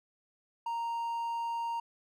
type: tone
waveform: triangle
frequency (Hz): 930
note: A#5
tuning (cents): -4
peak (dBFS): -30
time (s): 0.66-1.8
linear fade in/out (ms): 5
effects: none